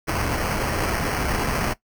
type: noise with sample-and-hold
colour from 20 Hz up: pink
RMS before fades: -24 dBFS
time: 0.07-1.74 s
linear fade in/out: 20 ms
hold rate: 3675 Hz
effects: noise-tail reverb RT60 0.1 s tail -17 dB re dry